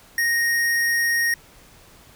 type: tone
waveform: square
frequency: 1864.7 Hz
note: A#6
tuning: in tune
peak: -19 dBFS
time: 0.18-1.34 s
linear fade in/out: 2 ms
effects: pink hiss -50 dBFS RMS until 2.15 s